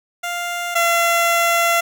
15% pulse tone pair in turn, 698.5 / 681.8 Hz, F5 / F5, 0 / -42 cents, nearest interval unison, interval 42 cents, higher first, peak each -16 / -8 dBFS, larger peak second, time 0.23-0.75 / 0.75-1.81 s, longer second, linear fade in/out 10 ms, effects none

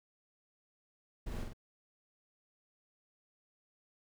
brown noise with echo, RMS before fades -41 dBFS, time 1.26-1.44 s, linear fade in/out 10 ms, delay 47 ms, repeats 2, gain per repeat -3 dB, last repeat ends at 1.534 s, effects none

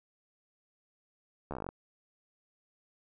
slowing click train, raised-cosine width 1 ms, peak -24 dBFS, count 11, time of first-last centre 1.51-1.69 s, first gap 13 ms, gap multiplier 1.07, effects none

